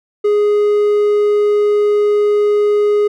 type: tone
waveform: triangle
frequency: 415.3 Hz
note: G#4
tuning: in tune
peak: -8 dBFS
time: 0.24-3.08 s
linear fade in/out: 10 ms
effects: none